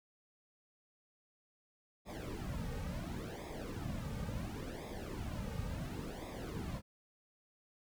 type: noise with flanger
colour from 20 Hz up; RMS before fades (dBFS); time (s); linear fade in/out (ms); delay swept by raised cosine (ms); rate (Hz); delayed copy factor
brown; -42; 2.05-6.82; 50; 0.68 to 2.98; 0.71; -0.8
effects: none